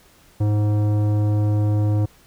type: tone with tanh clipping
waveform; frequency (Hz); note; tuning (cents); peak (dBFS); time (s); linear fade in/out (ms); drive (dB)
sine; 104.8; G#2; +16; -18; 0.4-2.06; 10; 14
effects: pink hiss -53 dBFS RMS until 2.26 s